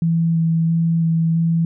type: tone with vibrato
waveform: sine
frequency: 164.81 Hz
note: E3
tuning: in tune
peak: -14 dBFS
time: 0.02-1.65 s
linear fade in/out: 2 ms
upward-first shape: square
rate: 1.5 Hz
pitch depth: 10 cents each way
effects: none